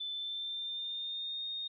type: tone with pitch glide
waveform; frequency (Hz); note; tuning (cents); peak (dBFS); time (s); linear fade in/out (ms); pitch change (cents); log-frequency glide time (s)
sine; 3520 to 3693; A7 to A#7; 0 to -17; -36; 0-1.68; 10; +83; 0.11-1.46
effects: none